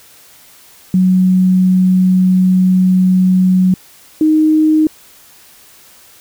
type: tone pair in turn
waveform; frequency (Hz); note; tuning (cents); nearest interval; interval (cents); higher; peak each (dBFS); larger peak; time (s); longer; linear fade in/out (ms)
sine; 185 / 311.1; F#3 / D#4; 0 / 0; major sixth; 900; second; -7; neither; 0.94-3.74 / 4.21-4.87; first; 2
effects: white hiss -43 dBFS RMS until 6.2 s

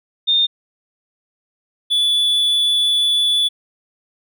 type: tone pair in turn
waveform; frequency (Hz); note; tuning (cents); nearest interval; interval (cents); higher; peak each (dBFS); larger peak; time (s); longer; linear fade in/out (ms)
sine / triangle; 3638 / 3451; A#7 / A7; -43 / -34; minor second; 91; first; -12; neither; 0.27-0.47 / 1.9-3.49; second; 20
effects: none

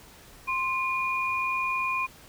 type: tone pair together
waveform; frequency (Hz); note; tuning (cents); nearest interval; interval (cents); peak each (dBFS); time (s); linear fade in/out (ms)
sine; 1046.5 / 2435; C6 / D#7; 0 / -38; octave + minor third; 1462; -28; 0.47-2.07; 20
effects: pink hiss -51 dBFS RMS until 2.28 s

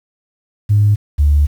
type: tone pair in turn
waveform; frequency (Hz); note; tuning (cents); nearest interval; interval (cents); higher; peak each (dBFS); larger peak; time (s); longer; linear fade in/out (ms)
sine; 103.83 / 73.08; G#2 / D2; 0 / -8; tritone; 608; first; -7; neither; 0.69-0.96 / 1.18-1.47; second; 20
effects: tanh soft clip ceiling -3 dBFS + 7-bit

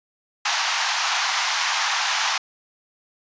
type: band-pass noise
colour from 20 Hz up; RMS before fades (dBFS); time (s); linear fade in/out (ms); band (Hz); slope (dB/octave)
pink; -23; 0.45-2.38; 5; 780 to 6700; 48
effects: resampled to 16000 Hz

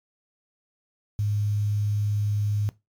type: tone with quantisation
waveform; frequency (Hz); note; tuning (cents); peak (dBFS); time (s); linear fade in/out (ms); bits
sine; 103.83; G#2; 0; -22; 1.19-2.69; 0; 8
effects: noise-tail reverb RT60 0.2 s tail -18 dB re dry + MP3 96 kbps

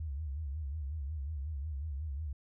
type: tone with vibrato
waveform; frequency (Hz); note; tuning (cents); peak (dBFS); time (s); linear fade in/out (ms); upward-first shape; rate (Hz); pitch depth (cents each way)
sine; 73.42; D2; 0; -35; 0-2.33; 5; sine; 5.5; 160
effects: none

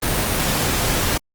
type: noise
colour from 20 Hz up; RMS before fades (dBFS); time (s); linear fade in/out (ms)
pink; -20; 0.02-1.18; 10
effects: Opus 24 kbps

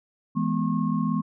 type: tone cluster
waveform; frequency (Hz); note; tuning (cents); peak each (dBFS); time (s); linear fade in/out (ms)
sine; 164.8 / 210.3 / 246.8 / 1084; E3 / G#3 / B3 / C#6; 0 / +22 / -1 / -39; -27 / -26 / -27 / -33; 0.35-1.22; 20
effects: none

